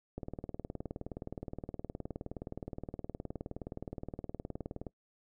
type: click train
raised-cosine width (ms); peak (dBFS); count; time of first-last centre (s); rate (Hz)
2; -26; 91; 0.18-4.867; 19.2
effects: noise-tail reverb RT60 0.1 s tail -22 dB re dry